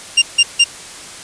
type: tone bursts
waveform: sawtooth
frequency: 2794 Hz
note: F7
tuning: in tune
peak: -3 dBFS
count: 3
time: 0.17-0.643 s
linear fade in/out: 10 ms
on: 51 ms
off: 160 ms
effects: white hiss -33 dBFS RMS until 1.23 s + resampled to 22050 Hz